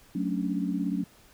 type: chord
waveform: sine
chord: D major seventh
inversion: first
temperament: equal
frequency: 185 / 220 / 277.2 / 293.7 Hz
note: F#3 / A3 / C#4 / D4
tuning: 0 / 0 / 0 / 0 cents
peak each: -30 / -33 / -31 / -35 dBFS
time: 0.15-1.04 s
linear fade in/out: 5 ms
effects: pink hiss -57 dBFS RMS until 1.33 s